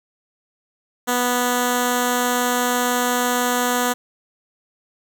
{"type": "tone with notch filter", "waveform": "5% pulse", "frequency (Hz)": 246, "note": "B3", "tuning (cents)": -7, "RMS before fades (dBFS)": -20, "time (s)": [1.07, 3.94], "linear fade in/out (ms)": 20, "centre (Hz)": 2400, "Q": 1.1, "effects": []}